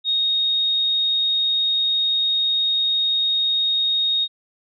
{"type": "tone", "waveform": "sine", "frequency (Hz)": 3729, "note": "A#7", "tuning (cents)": 0, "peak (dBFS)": -17, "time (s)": [0.04, 4.28], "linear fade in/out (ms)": 50, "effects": []}